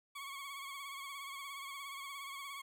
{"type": "tone with vibrato", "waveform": "20% pulse", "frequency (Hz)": 1108.7, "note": "C#6", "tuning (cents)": 0, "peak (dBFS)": -39, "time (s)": [0.15, 2.62], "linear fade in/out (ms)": 10, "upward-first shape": "sine", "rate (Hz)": 17, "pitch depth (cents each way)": 49, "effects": []}